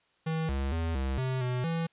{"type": "tone with pitch steps", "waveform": "square", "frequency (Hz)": [160.5, 68.1, 82.3, 66.5, 130.1, 125.2, 165.4], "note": ["E3", "C#2", "E2", "C2", "C3", "B2", "E3"], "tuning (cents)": [-46, -30, -2, 29, -9, 24, 6], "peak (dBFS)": -29, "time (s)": [0.26, 1.87], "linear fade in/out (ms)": 10, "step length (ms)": 230, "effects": ["white hiss -69 dBFS RMS until 1.92 s", "resampled to 8000 Hz"]}